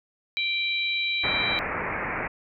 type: harmonic tone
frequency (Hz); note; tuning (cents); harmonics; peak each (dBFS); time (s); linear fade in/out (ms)
784; G5; 0; 3 / 4 / 5; -26 / -37 / -28; 0.37-1.59; 0
type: low-pass noise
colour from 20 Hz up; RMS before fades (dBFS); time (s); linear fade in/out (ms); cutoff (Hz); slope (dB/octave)
white; -30; 1.23-2.28; 10; 2400; 96
effects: none